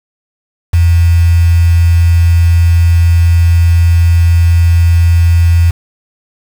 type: tone with quantisation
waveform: sine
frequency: 84.8 Hz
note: E2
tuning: 50 cents sharp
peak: -4 dBFS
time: 0.73-5.71 s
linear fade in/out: 10 ms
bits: 4
effects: none